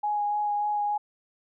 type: tone with vibrato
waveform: sine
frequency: 830.6 Hz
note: G#5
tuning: in tune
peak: -24 dBFS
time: 0.03-0.98 s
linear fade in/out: 10 ms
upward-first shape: sine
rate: 3.4 Hz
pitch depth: 13 cents each way
effects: none